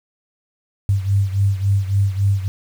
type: beating tone pair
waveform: sine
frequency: 97.9 / 101.5 Hz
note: G2 / G#2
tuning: -2 / -39 cents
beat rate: 3.6 Hz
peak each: -16 / -20 dBFS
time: 0.89-2.48 s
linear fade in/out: 0 ms
effects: 7-bit